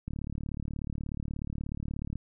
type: click train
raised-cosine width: 5 ms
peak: -23 dBFS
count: 77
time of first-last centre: 0.08-2.157 s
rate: 36.6 Hz
effects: none